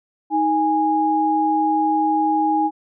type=tone pair together; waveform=sine; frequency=314.1 / 825.6 Hz; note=D#4 / G#5; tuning=+16 / -10 cents; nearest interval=octave + perfect fourth; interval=1674 cents; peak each=-20 / -17 dBFS; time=0.3-2.71 s; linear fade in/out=50 ms; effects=none